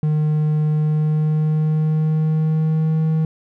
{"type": "tone with pitch glide", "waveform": "triangle", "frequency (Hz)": [152.7, 158.45], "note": ["D#3", "D#3"], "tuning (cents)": [-32, 32], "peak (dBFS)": -13, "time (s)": [0.03, 3.25], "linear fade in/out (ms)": 2, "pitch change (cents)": 64, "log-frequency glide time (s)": [0.72, 3.01], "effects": []}